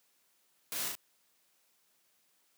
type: noise with echo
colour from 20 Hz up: white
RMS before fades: -38 dBFS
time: 0.72-0.88 s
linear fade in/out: 0 ms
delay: 36 ms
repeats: 2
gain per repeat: -2 dB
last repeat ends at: 0.952 s
effects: white hiss -72 dBFS RMS until 2.57 s + high-pass 150 Hz 12 dB/octave